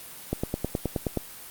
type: click train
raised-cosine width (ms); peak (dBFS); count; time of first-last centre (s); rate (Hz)
2; -12; 9; 0.33-1.173; 9.49
effects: white hiss -43 dBFS RMS until 1.5 s + Opus 32 kbps